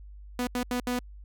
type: tone bursts at uneven times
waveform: sawtooth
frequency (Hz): 246.9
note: B3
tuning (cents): 0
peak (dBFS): -23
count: 4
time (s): 0.39-0.47 / 0.55-0.63 / 0.71-0.8 / 0.87-0.99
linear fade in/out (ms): 2
effects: added 50 Hz sine -43 dBFS peak until 1.24 s